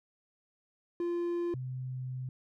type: tone pair in turn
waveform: triangle / sine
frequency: 346 / 128.41 Hz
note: F4 / C3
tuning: -16 / -32 cents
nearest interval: octave + perfect fourth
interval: 1716 cents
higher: first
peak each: -28 / -35 dBFS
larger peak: first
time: 1-1.54 / 1.54-2.29 s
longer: second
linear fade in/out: 2 ms
effects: none